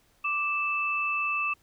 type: tone pair together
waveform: sine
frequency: 1174.6 / 2637 Hz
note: D6 / E7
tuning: 0 / 0 cents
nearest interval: octave + major second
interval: 1400 cents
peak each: -30 / -27 dBFS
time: 0.24-1.54 s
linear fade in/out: 10 ms
effects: pink hiss -65 dBFS RMS until 1.62 s